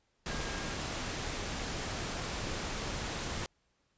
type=tone in noise; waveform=sine; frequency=1621 Hz; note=G#6; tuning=42 cents flat; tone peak=-46 dBFS; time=0.3-0.74 s; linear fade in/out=0 ms; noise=pink; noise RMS=-37 dBFS; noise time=0.26-3.46 s; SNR=-12 dB; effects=pink hiss -75 dBFS RMS until 3.97 s + resampled to 16000 Hz